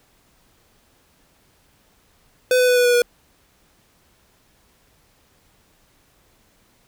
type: tone with pitch steps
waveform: square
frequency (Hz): 504 / 499.7 / 495.3 / 491.1 / 486.8 / 482.6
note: B4 / B4 / B4 / B4 / B4 / B4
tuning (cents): +35 / +20 / +5 / -10 / -25 / -40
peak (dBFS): -14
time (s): 2.51-3.02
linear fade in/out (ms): 2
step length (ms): 85
effects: pink hiss -59 dBFS RMS until 6.87 s